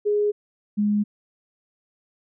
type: tone pair in turn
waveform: sine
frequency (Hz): 415.3 / 207.7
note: G#4 / G#3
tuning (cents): 0 / 0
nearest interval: octave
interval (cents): 1200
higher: first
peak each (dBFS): -18 / -18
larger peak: neither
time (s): 0.05-0.32 / 0.77-1.04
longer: neither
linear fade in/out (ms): 20
effects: none